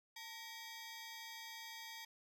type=ring-modulated tone; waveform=15% pulse; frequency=1396.9 Hz; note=F6; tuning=in tune; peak=-39 dBFS; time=0.16-2.05 s; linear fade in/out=5 ms; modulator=494 Hz; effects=none